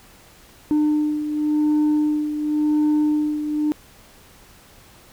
sine beating tone pair, 301.1 / 302.02 Hz, D4 / D4, +43 / +49 cents, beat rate 0.92 Hz, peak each -16 / -22 dBFS, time 0.71-3.72 s, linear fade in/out 0 ms, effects tanh soft clip ceiling -14 dBFS + pink hiss -49 dBFS RMS until 5.12 s

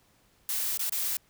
blue noise with dropouts, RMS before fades -30 dBFS, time 0.49-1.17 s, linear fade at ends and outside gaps 2 ms, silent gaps 0.775-0.793 / 0.896-0.921 s, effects pink hiss -65 dBFS RMS until 1.29 s

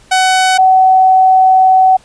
sawtooth / sine tone pair in turn, 750 / 753.6 Hz, F#5 / F#5, +23 / +32 cents, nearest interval unison, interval 9 cents, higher second, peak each -4 dBFS, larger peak neither, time 0.11-0.58 / 0.58-1.97 s, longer second, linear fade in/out 10 ms, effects pink hiss -45 dBFS RMS until 2.04 s + resampled to 22050 Hz

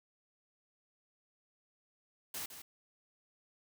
white noise with echo, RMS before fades -41 dBFS, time 2.34-2.46 s, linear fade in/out 5 ms, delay 160 ms, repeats 1, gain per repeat -9 dB, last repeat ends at 2.62 s, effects none

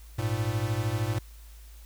square beating tone pair, 103.5 / 116.5 Hz, G#2 / A#2, -5 / -1 cents, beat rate 13 Hz, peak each -30 dBFS, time 0.18-1.19 s, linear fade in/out 10 ms, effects added 54 Hz sine -45 dBFS peak until 1.85 s + white hiss -57 dBFS RMS until 1.85 s

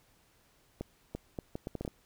accelerating click train, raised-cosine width 2 ms, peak -23 dBFS, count 9, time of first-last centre 0.81-1.878 s, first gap 340 ms, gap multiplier 0.7, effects pink hiss -67 dBFS RMS until 2.05 s

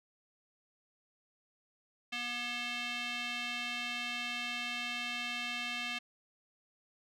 square tone with band-pass filter, 241.5 Hz, B3, 39 cents flat, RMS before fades -38 dBFS, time 2.12-5.99 s, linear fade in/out 10 ms, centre 2800 Hz, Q 2.5, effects none

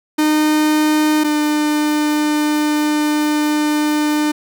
45% pulse tone pair in turn, 305.8 / 300.5 Hz, D#4 / D4, -30 / +40 cents, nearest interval unison, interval 30 cents, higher first, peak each -12 / -14 dBFS, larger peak first, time 0.18-1.24 / 1.24-4.32 s, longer second, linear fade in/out 10 ms, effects none

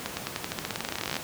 accelerating click train, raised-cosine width 0.2 ms, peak -12 dBFS, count 26, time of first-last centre 0.06-1.167 s, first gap 110 ms, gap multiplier 0.91, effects pink hiss -38 dBFS RMS until 1.23 s + high-pass 100 Hz 12 dB/octave

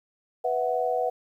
sine chord, B suspended fourth, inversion none, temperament just, 493.9 / 658.5 / 740.8 Hz, B4 / E5 / F#5, 0 / -2 / +2 cents, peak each -27 / -29 / -27 dBFS, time 0.44-1.1 s, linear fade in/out 10 ms, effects 10-bit

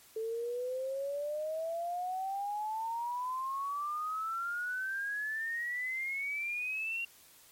sine exponential sweep, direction up, 438.5 to 2775 Hz, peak -33 dBFS, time 0.16-7.05 s, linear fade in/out 5 ms, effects white hiss -59 dBFS RMS until 7.51 s + MP3 64 kbps

